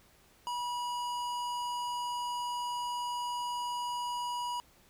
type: tone with hard clipping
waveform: sine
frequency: 970 Hz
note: B5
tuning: 31 cents flat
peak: -35 dBFS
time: 0.47-4.6 s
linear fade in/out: 0 ms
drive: 16 dB
effects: pink hiss -63 dBFS RMS until 4.89 s